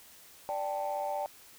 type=chord; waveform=sine; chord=D suspended fourth; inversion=none; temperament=equal; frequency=587.3 / 784 / 880 Hz; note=D5 / G5 / A5; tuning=0 / 0 / 0 cents; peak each=-34 / -34 / -36 dBFS; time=0.49-1.26 s; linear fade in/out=0 ms; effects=tanh soft clip ceiling -25 dBFS + white hiss -55 dBFS RMS until 1.58 s